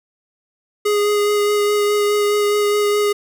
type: tone with vibrato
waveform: square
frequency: 414 Hz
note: G#4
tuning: 5 cents flat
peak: -15 dBFS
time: 0.85-3.13 s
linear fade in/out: 10 ms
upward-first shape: sine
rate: 4.8 Hz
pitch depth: 12 cents each way
effects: none